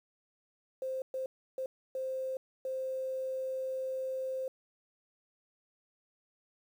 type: tone bursts at uneven times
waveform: sine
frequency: 523.3 Hz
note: C5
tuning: in tune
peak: -33 dBFS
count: 5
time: 0.82-1.02 / 1.14-1.26 / 1.58-1.66 / 1.95-2.37 / 2.65-4.48 s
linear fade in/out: 2 ms
effects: 10-bit